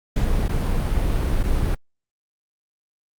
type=noise with dropouts; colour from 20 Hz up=brown; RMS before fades=-20 dBFS; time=0.16-1.75 s; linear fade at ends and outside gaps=5 ms; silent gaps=0.482-0.491 / 1.431-1.436 s; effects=Opus 48 kbps